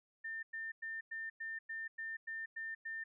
sine tone bursts, 1800 Hz, A6, 39 cents sharp, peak -40 dBFS, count 10, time 0.24-3.04 s, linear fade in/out 10 ms, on 190 ms, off 100 ms, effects none

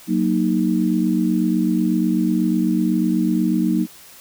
sine chord, D# minor, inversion first, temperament equal, 185 / 233.1 / 311.1 Hz, F#3 / A#3 / D#4, 0 / 0 / 0 cents, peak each -20 dBFS, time 0.07-3.87 s, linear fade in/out 50 ms, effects white hiss -44 dBFS RMS until 4.2 s

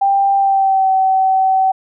sine tone with pitch glide, 790 to 762.6 Hz, G5 to G5, +13 to -48 cents, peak -10 dBFS, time 0.01-1.72 s, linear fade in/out 10 ms, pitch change -61 cents, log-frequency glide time 0.35-0.91 s, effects none

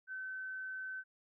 sine tone, 1528 Hz, G6, 45 cents flat, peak -40 dBFS, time 0.07-1.04 s, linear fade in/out 50 ms, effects none

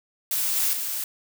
blue noise with level steps, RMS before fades -25 / -23 / -29 dBFS, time 0.31-1.04 s, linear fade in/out 2 ms, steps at 0.56 / 0.73 s, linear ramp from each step 2 ms, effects none

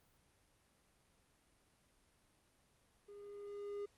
triangle tone with level ramp, 407.6 Hz, G#4, 32 cents flat, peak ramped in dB -51 to -38 dBFS, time 3.08-3.86 s, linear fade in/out 10 ms, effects pink hiss -73 dBFS RMS until 3.97 s + Opus 32 kbps

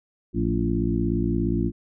harmonic tone with a mistuned harmonic, 57 Hz, A#1, 38 cents flat, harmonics 1 / 2 / 3 / 4 / 5 / 6, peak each -28 / -28 / -28 / -28 / -28 / -28 dBFS, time 0.33-1.72 s, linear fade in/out 50 ms, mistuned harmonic 3, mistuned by +76 cents, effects none

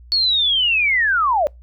sine linear sweep, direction down, 4435 to 547 Hz, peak -14 dBFS, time 0.12-1.47 s, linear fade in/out 0 ms, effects noise-tail reverb RT60 0.2 s tail -26 dB re dry + added 60 Hz sine -40 dBFS peak until 1.62 s

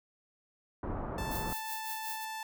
pink low-pass noise, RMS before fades -37 dBFS, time 0.83-1.53 s, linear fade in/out 2 ms, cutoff 1200 Hz, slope 24 dB/octave
sawtooth tone, 880 Hz, A5, in tune, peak -34 dBFS, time 1.18-2.43 s, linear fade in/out 2 ms
violet noise with tremolo, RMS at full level -39 dBFS, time 1.31-2.25 s, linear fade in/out 5 ms, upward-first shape triangle, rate 5.4 Hz, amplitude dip 85%
effects none

